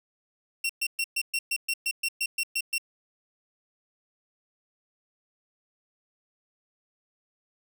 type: tone bursts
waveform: sawtooth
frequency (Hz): 2729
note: F7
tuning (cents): -41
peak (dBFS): -22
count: 13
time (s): 0.64-2.782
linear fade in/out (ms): 5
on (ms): 54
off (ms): 120
effects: none